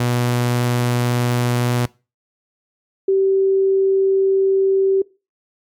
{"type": "tone pair in turn", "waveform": ["sawtooth", "sine"], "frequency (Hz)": [121.8, 386.7], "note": ["B2", "G4"], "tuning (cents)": [-24, -24], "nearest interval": "octave + minor sixth", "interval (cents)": 2000, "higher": "second", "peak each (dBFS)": -12, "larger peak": "neither", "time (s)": [[0, 1.86], [3.08, 5.02]], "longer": "second", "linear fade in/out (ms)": 5, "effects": ["noise-tail reverb RT60 0.3 s tail -22 dB re dry", "MP3 96 kbps"]}